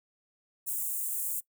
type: high-pass noise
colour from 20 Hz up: white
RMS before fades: -33 dBFS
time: 0.66-1.41 s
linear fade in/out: 20 ms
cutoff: 7500 Hz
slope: 48 dB/octave
effects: noise-tail reverb RT60 0.1 s tail -21 dB re dry